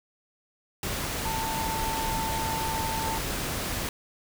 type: tone in noise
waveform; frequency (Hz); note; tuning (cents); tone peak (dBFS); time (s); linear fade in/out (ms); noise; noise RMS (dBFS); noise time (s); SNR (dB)
sine; 892; A5; +23; -30; 1.25-3.18; 2; pink; -31; 0.83-3.89; -2
effects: none